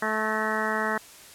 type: harmonic tone with a mistuned harmonic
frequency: 217.5 Hz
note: A3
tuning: 20 cents flat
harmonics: 1 / 2 / 3 / 4 / 5 / 6 / 7 / 8 / 9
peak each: -33 / -33 / -33 / -33 / -33 / -33 / -33 / -33 / -33 dBFS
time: 0.02-0.98 s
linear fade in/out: 5 ms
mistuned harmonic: 9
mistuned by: -49 cents
effects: white hiss -48 dBFS RMS until 1.34 s + low-pass 12000 Hz 12 dB/octave